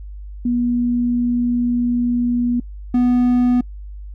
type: tone pair in turn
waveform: sine / triangle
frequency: 241.8 / 246.5 Hz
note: B3 / B3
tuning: -36 / -3 cents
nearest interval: unison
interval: 33 cents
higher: second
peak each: -15 / -10 dBFS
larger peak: second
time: 0.45-2.6 / 2.94-3.61 s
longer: first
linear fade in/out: 5 ms
effects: noise-tail reverb RT60 0.1 s tail -25 dB re dry + added 50 Hz sine -30 dBFS peak until 4.14 s